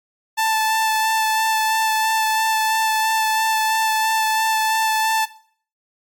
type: tone with vibrato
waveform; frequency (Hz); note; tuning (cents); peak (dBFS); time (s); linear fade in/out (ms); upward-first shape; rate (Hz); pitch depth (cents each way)
sawtooth; 880; A5; 0; -13; 0.37-5.26; 20; sine; 3; 13
effects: noise-tail reverb RT60 0.5 s tail -17 dB re dry + MP3 96 kbps